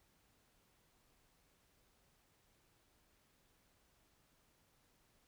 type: silence
effects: pink hiss -74 dBFS RMS until 5.27 s